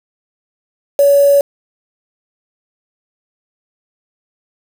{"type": "tone with quantisation", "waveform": "sine", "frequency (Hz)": 565, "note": "C#5", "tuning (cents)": 33, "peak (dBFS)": -6, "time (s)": [0.99, 1.41], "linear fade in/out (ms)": 2, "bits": 4, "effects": []}